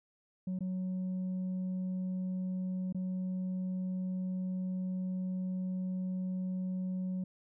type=tone with dropouts; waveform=sine; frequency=185 Hz; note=F#3; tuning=in tune; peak=-30 dBFS; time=0.47-7.24 s; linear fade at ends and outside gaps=5 ms; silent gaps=0.59-0.606 / 2.926-2.946 s; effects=tanh soft clip ceiling -32 dBFS